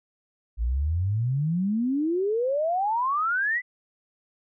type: exponential sweep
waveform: sine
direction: up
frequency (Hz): 53.6 to 2034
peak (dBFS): -22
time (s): 0.57-3.62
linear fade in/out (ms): 50
effects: none